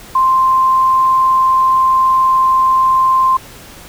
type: tone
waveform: sine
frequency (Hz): 1046.5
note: C6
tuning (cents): 0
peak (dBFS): -8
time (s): 0.15-3.37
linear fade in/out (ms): 5
effects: pink hiss -36 dBFS RMS until 3.88 s